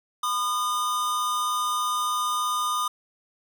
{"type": "tone pair together", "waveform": "square", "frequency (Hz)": [1006, 1221.2], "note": ["B5", "D#6"], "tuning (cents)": [32, -33], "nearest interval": "minor third", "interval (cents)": 335, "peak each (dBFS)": [-33, -25], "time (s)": [0.23, 2.88], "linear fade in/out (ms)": 5, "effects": []}